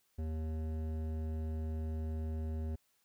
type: tone with hard clipping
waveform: triangle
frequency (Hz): 78.9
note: D#2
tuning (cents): +25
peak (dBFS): -37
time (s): 0.18-2.76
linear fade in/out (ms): 10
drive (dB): 17
effects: white hiss -75 dBFS RMS until 3.04 s